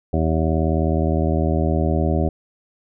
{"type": "harmonic tone", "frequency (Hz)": 79.7, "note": "D#2", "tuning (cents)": 42, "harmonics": [1, 2, 3, 4, 5, 7, 8, 9], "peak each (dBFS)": [-20, -23, -25, -26, -27, -28, -29, -30], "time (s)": [0.13, 2.29], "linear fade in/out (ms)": 5, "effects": []}